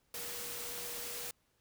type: tone in noise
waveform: sine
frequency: 480 Hz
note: B4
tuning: 49 cents flat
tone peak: -51 dBFS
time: 0.14-1.31 s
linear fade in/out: 2 ms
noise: white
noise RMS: -42 dBFS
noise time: 0.14-1.31 s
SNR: -12 dB
effects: pink hiss -75 dBFS RMS until 1.6 s